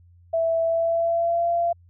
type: tone with pitch glide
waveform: sine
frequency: 659.3 to 684.9 Hz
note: E5 to F5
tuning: 0 to -34 cents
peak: -19 dBFS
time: 0.33-1.73 s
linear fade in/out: 10 ms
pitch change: +66 cents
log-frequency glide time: 0.62-1.49 s
effects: added 87 Hz sine -50 dBFS peak until 1.89 s